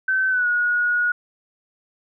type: tone with pitch glide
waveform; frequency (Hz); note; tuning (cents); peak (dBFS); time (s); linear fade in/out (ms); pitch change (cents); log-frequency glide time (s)
sine; 1535 to 1450.5; G6 to F#6; -37 to -35; -17; 0.08-1.12; 5; -98; 0.29-0.47
effects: none